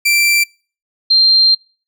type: tone pair in turn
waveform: sawtooth / sine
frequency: 2349 / 4172 Hz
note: D7 / C8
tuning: 0 / -6 cents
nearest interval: minor seventh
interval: 994 cents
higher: second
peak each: -7 dBFS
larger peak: neither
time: 0.05-0.44 / 1.1-1.55 s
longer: second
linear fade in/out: 10 ms
effects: noise-tail reverb RT60 0.4 s tail -26 dB re dry